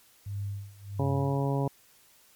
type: tone with tremolo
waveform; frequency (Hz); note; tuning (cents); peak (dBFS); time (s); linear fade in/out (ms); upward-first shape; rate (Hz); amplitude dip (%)
sine; 100.4; G2; +42; -30; 0.26-1.47; 5; sine; 1.5; 90
type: harmonic tone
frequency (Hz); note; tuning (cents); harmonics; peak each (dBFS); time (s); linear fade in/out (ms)
138.59; C#3; 0; 1 / 2 / 3 / 4 / 5 / 6 / 7; -27 / -33 / -34 / -36 / -39 / -40 / -38; 0.99-1.68; 5
effects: white hiss -60 dBFS RMS until 2.35 s + MP3 96 kbps